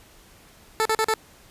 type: tone bursts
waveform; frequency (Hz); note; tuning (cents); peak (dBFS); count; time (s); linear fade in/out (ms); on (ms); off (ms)
15% pulse; 440; A4; 0; -13; 4; 0.8-1.139; 0; 54; 41
effects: pink hiss -52 dBFS RMS until 1.5 s + resampled to 32000 Hz